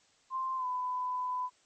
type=tone with pitch glide; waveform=sine; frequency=1046.5 to 1002.1 Hz; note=C6 to B5; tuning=0 to +25 cents; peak=-31 dBFS; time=0.3-1.5 s; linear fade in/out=50 ms; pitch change=-75 cents; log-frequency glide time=0.56-0.66 s; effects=white hiss -67 dBFS RMS until 1.65 s + MP3 32 kbps